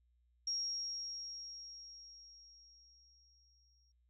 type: tone with exponential decay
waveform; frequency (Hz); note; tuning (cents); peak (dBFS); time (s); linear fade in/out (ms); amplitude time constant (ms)
sine; 5590; F8; +1; -34; 0.47-3.92; 5; 750
effects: added 60 Hz sine -70 dBFS peak until 4.09 s